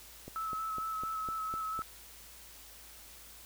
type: click train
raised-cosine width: 2 ms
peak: -31 dBFS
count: 7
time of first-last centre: 0.28-1.791 s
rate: 3.97 Hz
type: tone with vibrato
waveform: sine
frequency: 1300 Hz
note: E6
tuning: 24 cents flat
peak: -34 dBFS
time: 0.36-1.82 s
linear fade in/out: 0 ms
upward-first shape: square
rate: 4.4 Hz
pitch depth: 16 cents each way
effects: added 56 Hz sine -60 dBFS peak until 3.45 s + white hiss -53 dBFS RMS until 3.45 s